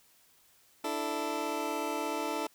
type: chord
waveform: 20% pulse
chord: D suspended second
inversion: none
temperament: just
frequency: 293.7 / 330.4 / 440.5 Hz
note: D4 / E4 / A4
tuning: 0 / +4 / +2 cents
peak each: -32 dBFS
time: 0.84-2.47 s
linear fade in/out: 5 ms
effects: white hiss -64 dBFS RMS until 2.54 s